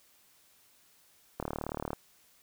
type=click train; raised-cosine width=1 ms; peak=-20 dBFS; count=21; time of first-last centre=1.4-1.932 s; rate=37.6 Hz; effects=white hiss -64 dBFS RMS until 2.42 s